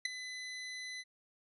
25% pulse tone with ADSR envelope, 2010 Hz, B6, 30 cents sharp, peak -24 dBFS, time 0.05-1.04 s, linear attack 5 ms, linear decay 10 ms, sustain -14 dB, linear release 39 ms, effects resampled to 24000 Hz

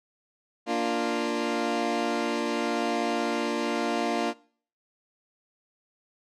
20% pulse chord, Bb major, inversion none, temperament equal, 233.1 / 293.7 / 349.2 Hz, Bb3 / D4 / F4, 0 / 0 / 0 cents, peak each -25 dBFS, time 0.66-4.34 s, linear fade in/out 50 ms, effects noise-tail reverb RT60 0.5 s tail -22 dB re dry + low-pass 6000 Hz 12 dB/octave

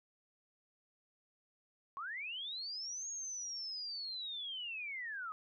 sine linear two-way sweep, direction up then down, 1048 to 6645 to 1233 Hz, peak -40 dBFS, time 1.97-5.32 s, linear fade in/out 0 ms, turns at 3.09 s, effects none

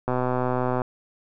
click train, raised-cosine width 1 ms, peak -11 dBFS, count 94, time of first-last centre 0.08-0.818 s, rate 126 Hz, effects none

